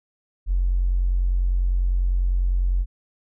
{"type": "tone with tanh clipping", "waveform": "triangle", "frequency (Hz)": 45, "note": "F#1", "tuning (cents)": -47, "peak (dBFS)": -17, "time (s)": [0.46, 2.86], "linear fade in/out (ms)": 50, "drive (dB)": 2, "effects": []}